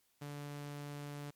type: tone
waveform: sawtooth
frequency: 144.9 Hz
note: D3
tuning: 23 cents flat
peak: -39 dBFS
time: 0.21-1.31 s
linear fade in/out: 10 ms
effects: white hiss -75 dBFS RMS until 1.35 s + MP3 96 kbps